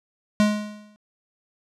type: tone with exponential decay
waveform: square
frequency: 210 Hz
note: G#3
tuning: 19 cents sharp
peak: -14 dBFS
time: 0.4-0.96 s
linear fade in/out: 0 ms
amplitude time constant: 120 ms
effects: low-pass 8000 Hz 12 dB/octave